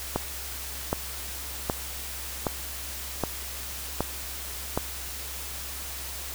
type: click train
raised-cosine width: 1 ms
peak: -10 dBFS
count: 7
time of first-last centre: 0.16-4.775 s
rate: 1.3 Hz
effects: added 66 Hz sine -41 dBFS peak until 6.34 s + white hiss -37 dBFS RMS until 6.34 s